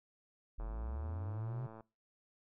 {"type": "linear sweep", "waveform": "triangle", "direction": "up", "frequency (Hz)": [38.58, 131.1], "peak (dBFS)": -36, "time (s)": [0.58, 1.67], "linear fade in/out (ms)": 10}
{"type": "click train", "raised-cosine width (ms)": 1, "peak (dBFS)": -38, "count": 135, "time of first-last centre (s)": [0.6, 1.807], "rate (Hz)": 111}
{"effects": ["noise-tail reverb RT60 0.3 s tail -23 dB re dry"]}